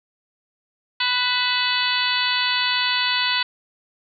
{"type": "harmonic tone with a mistuned harmonic", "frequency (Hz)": 495.6, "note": "B4", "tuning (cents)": 6, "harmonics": [2, 3, 4, 5, 6, 7, 8, 9], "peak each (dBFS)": [-27, -27, -27, -27, -27, -27, -27, -27], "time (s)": [1, 3.43], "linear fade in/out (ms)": 5, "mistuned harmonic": 5, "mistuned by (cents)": 64, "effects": []}